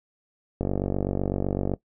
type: click train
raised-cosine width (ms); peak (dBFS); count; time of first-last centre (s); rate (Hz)
2; -12; 55; 0.61-1.737; 47.9
effects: noise-tail reverb RT60 0.1 s tail -18 dB re dry